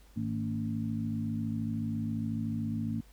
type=tone cluster; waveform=sine; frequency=105.7 / 158.5 / 226 / 280.2 Hz; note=G#2 / D#3 / A3 / C#4; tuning=+31 / +32 / +47 / +19 cents; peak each=-36 / -39 / -33 / -40 dBFS; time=0.16-3.01 s; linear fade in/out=10 ms; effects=added 50 Hz sine -55 dBFS peak until 3.12 s + pink hiss -63 dBFS RMS until 3.12 s